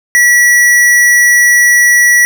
square tone, 1940 Hz, B6, 31 cents flat, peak -5 dBFS, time 0.15-2.25 s, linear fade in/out 0 ms, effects none

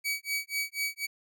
sawtooth tone with tremolo, 2272 Hz, C#7, 42 cents sharp, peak -24 dBFS, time 0.04-1.07 s, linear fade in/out 20 ms, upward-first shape sine, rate 4.1 Hz, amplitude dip 100%, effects none

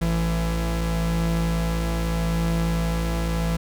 45% pulse tone pair together, 55.43 / 167.1 Hz, A1 / E3, +13 / +24 cents, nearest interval octave + perfect fifth, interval 1911 cents, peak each -24 dBFS, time 0.01-3.57 s, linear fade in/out 10 ms, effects none

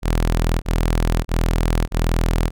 sawtooth tone bursts, 41.2 Hz, E1, in tune, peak -12 dBFS, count 4, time 0.02-2.51 s, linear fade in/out 50 ms, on 600 ms, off 30 ms, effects none

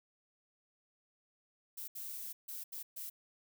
violet noise bursts at uneven times, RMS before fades -44 dBFS, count 5, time 1.77-1.88 / 1.95-2.33 / 2.48-2.64 / 2.72-2.83 / 2.96-3.1 s, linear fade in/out 10 ms, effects none

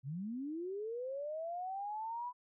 sine linear sweep, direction up, 123.47 to 997 Hz, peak -38 dBFS, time 0.03-2.33 s, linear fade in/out 50 ms, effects none

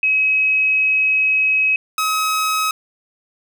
sine / sawtooth tone pair in turn, 2550 / 1275 Hz, D#7 / D#6, +42 / +42 cents, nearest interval octave, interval 1200 cents, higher first, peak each -13 dBFS, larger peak neither, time 0.03-1.76 / 1.98-2.71 s, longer first, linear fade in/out 2 ms, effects none

